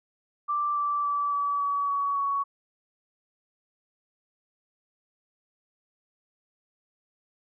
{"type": "tone with pitch steps", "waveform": "sine", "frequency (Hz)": [1174.7, 1165.2, 1155.9, 1146.5, 1137.3, 1128.2, 1119.1], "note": ["D6", "D6", "D6", "D6", "C#6", "C#6", "C#6"], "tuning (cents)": [0, -14, -28, -42, 44, 30, 16], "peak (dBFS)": -24, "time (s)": [0.48, 2.44], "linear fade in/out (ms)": 20, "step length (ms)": 280, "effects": []}